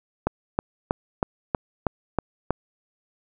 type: click train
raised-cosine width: 1 ms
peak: -7 dBFS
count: 8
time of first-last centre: 0.27-2.506 s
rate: 3.13 Hz
effects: none